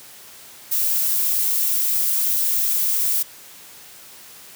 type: noise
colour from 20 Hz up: violet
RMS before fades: -20 dBFS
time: 0.71-3.23 s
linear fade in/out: 10 ms
effects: white hiss -43 dBFS RMS until 4.55 s + high-pass 80 Hz 12 dB/octave